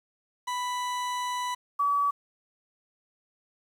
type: tone pair in turn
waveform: 40% pulse / sine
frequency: 990 / 1142.5 Hz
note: B5 / D6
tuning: +4 / -48 cents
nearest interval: major second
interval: 248 cents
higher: second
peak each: -28 / -22 dBFS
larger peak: second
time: 0.47-1.55 / 1.79-2.11 s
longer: first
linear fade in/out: 10 ms
effects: low-pass 10000 Hz 12 dB/octave + 9-bit